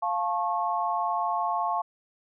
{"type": "chord", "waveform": "sine", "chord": "F augmented", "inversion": "none", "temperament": "just", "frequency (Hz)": [698.5, 873.1, 1091.3], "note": ["F5", "A5", "C#6"], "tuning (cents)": [0, -14, -27], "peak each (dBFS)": -29, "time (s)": [0.02, 1.82], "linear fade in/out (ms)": 10, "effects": []}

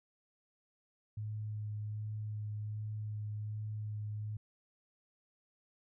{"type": "tone with vibrato", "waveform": "sine", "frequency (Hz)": 106.3, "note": "G#2", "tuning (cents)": 41, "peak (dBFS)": -37, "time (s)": [1.17, 4.37], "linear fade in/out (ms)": 5, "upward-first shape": "sine", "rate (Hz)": 1.3, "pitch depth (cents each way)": 13, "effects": []}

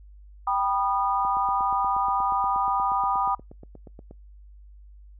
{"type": "chord", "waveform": "sine", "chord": "G augmented", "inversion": "none", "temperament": "just", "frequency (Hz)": [784, 980, 1225], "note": ["G5", "B5", "D#6"], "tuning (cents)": [0, -14, -27], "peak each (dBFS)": -26, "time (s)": [0.47, 3.35], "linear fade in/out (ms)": 5}
{"type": "click train", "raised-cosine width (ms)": 2, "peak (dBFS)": -30, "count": 25, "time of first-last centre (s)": [1.25, 4.111], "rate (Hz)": 8.39}
{"effects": ["noise-tail reverb RT60 0.2 s tail -26 dB re dry", "added 50 Hz sine -45 dBFS peak until 5.19 s"]}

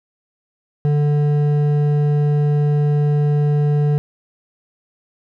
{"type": "tone with hard clipping", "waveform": "sine", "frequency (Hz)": 147.1, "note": "D3", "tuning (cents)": 3, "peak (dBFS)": -15, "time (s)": [0.85, 3.98], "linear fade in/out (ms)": 0, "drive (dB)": 8, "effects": []}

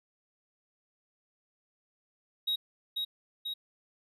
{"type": "tone with echo", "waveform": "triangle", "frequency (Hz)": 3800, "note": "A#7", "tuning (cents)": 33, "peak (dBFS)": -26, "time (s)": [2.47, 2.56], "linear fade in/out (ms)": 10, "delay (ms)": 490, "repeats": 2, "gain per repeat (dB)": -3, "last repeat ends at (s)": 3.54, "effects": []}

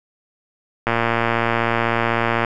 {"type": "click train", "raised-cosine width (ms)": 0.5, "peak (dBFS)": -3, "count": 184, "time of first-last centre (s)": [0.87, 2.448], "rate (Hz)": 116, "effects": []}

